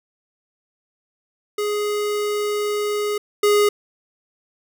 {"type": "tone pair in turn", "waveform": "square", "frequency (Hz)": [416.3, 414], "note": ["G#4", "G#4"], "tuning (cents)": [4, -5], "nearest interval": "unison", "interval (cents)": 9, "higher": "first", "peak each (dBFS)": [-21, -14], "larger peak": "second", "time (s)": [[1.58, 3.18], [3.43, 3.69]], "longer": "first", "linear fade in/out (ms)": 5, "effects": []}